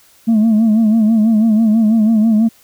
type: tone with vibrato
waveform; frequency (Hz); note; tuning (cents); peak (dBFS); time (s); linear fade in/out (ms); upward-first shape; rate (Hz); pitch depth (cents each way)
sine; 220; A3; 0; -6; 0.27-2.49; 20; sine; 6.1; 76
effects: tanh soft clip ceiling -7 dBFS + white hiss -49 dBFS RMS until 2.63 s

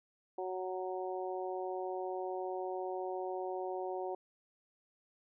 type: harmonic tone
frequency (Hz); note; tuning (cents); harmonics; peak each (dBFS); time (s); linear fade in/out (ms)
185.4; F#3; +4; 2 / 3 / 4 / 5; -39 / -43 / -41 / -47; 0.38-4.15; 5
effects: none

